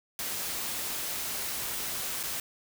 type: noise with dropouts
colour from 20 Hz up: white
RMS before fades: -34 dBFS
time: 0.19-2.4 s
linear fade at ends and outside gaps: 1 ms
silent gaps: 2.23-2.235 s
effects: none

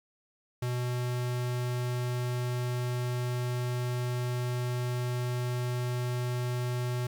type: tone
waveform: square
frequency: 123.47 Hz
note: B2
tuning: in tune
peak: -30 dBFS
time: 0.62-7.07 s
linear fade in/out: 5 ms
effects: 10-bit

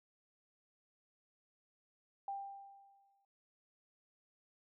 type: tone with exponential decay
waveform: sine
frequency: 792 Hz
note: G5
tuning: 18 cents sharp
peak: -37 dBFS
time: 2.28-3.25 s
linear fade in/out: 2 ms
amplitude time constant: 210 ms
effects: none

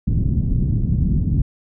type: low-pass noise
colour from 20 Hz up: white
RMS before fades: -18 dBFS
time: 0.07-1.42 s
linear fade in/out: 5 ms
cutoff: 180 Hz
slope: 24 dB/octave
effects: none

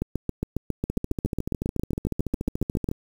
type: two click trains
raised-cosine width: 3 ms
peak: -14 / -12 dBFS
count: 29 / 22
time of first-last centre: 0.9-2.914 / 0.02-2.889 s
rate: 13.9 / 7.32 Hz
effects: 7-bit

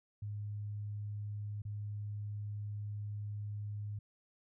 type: tone with dropouts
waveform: sine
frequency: 103.83 Hz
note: G#2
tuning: in tune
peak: -38 dBFS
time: 0.22-3.99 s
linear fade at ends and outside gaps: 5 ms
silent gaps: 1.62-1.651 s
effects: none

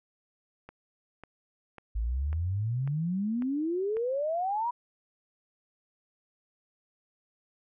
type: click train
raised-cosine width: 0.5 ms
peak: -30 dBFS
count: 7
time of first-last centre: 0.69-3.969 s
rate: 1.83 Hz
type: exponential sweep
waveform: sine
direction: up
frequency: 51.91 to 987.8 Hz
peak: -27 dBFS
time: 1.95-4.71 s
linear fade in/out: 10 ms
effects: none

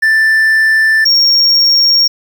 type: tone pair in turn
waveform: triangle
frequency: 1769 / 5553 Hz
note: A6 / F8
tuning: +9 / -11 cents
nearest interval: octave + minor sixth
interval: 1980 cents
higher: second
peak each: -5 dBFS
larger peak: neither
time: 0.02-1.05 / 1.05-2.08 s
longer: neither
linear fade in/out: 10 ms
effects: 7-bit

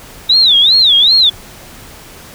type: tone with vibrato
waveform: sine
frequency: 3729 Hz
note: A#7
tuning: in tune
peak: -5 dBFS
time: 0.29-1.3 s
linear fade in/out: 10 ms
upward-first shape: sine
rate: 2.6 Hz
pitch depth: 240 cents each way
effects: pink hiss -35 dBFS RMS until 2.34 s

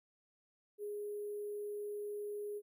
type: tone with sample-and-hold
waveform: sine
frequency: 413.8 Hz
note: G#4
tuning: 6 cents flat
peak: -39 dBFS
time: 0.78-2.62 s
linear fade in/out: 50 ms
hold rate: 11025 Hz
effects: none

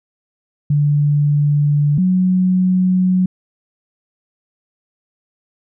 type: tone pair in turn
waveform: sine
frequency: 146.2 / 184.2 Hz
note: D3 / F#3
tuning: -7 / -7 cents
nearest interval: major third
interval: 400 cents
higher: second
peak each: -11 dBFS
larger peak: neither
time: 0.7-1.98 / 1.98-3.26 s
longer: neither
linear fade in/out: 5 ms
effects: none

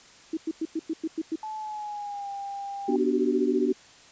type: tone bursts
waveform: sine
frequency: 321.1 Hz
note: E4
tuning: 45 cents flat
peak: -25 dBFS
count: 8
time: 0.33-1.358 s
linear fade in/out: 5 ms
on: 41 ms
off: 100 ms
type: tone with pitch glide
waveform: sine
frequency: 865 to 797.8 Hz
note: A5 to G5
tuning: -30 to +30 cents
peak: -32 dBFS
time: 1.43-2.96 s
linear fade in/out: 2 ms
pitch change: -140 cents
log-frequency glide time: 1.58-2.3 s
type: chord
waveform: sine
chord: G major seventh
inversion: first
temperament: equal with one note detuned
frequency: 246.9 / 293.7 / 370 / 384.6 Hz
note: B3 / D4 / F#4 / G4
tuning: 0 / 0 / 0 / -33 cents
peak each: -27 dBFS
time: 2.88-3.73 s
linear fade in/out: 10 ms
effects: white hiss -52 dBFS RMS until 4.11 s + resampled to 16000 Hz

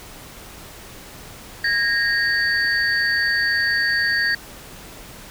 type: tone cluster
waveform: sine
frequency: 1639 / 1863 / 4569 Hz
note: G#6 / A#6 / D8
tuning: -23 / -2 / -48 cents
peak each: -21 / -20 / -25 dBFS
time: 1.64-4.35 s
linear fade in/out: 5 ms
effects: pink hiss -40 dBFS RMS until 5.3 s

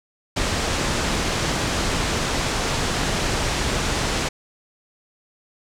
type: low-pass noise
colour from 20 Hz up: pink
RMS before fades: -23 dBFS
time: 0.36-4.29 s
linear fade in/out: 10 ms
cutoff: 8000 Hz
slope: 24 dB/octave
effects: none

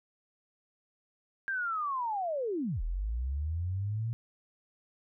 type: linear two-way sweep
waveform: sine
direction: down then up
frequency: 1611 to 38 to 117.8 Hz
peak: -30 dBFS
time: 1.48-4.13 s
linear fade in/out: 0 ms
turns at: 2.82 s
effects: none

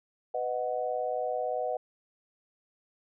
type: chord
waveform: sine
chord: B major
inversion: none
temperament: equal with one note detuned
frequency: 499.6 / 622.3 / 740 Hz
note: B4 / D#5 / F#5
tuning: +20 / 0 / 0 cents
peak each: -33 dBFS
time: 0.34-1.77 s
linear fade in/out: 5 ms
effects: none

